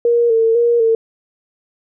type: tone with vibrato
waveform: sine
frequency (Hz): 462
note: A#4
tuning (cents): -16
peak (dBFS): -10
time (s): 0.05-0.95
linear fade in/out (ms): 2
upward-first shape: square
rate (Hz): 2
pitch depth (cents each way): 39
effects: none